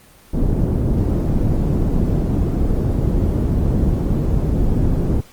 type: low-pass noise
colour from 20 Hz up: pink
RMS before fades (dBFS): -17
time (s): 0.33-5.21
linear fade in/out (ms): 10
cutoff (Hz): 310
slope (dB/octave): 12
effects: pink hiss -47 dBFS RMS until 5.32 s + Opus 24 kbps